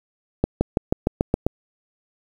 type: accelerating click train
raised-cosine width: 2 ms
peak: -4 dBFS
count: 8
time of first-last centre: 0.44-1.466 s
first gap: 170 ms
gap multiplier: 0.95
effects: 7-bit